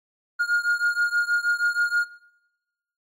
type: beating tone pair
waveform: triangle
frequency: 1421 / 1427.3 Hz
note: F6 / F6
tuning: +30 / +37 cents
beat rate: 6.3 Hz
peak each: -21 dBFS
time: 0.39-2.05 s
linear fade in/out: 20 ms
effects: noise-tail reverb RT60 1.0 s tail -21 dB re dry + AAC 64 kbps